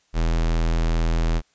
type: tone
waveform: square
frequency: 41.2 Hz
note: E1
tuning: in tune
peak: -19 dBFS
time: 0.13-1.42 s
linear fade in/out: 50 ms
effects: white hiss -64 dBFS RMS until 1.54 s + resampled to 16000 Hz